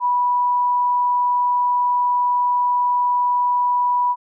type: tone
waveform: sine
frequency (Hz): 981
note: B5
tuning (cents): -12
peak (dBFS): -15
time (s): 0-4.16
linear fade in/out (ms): 50
effects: none